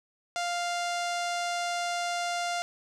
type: tone with low-pass filter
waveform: sawtooth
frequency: 698.5 Hz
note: F5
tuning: in tune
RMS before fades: -31 dBFS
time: 0.36-2.62 s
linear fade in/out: 0 ms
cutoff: 6900 Hz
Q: 1.4
effects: none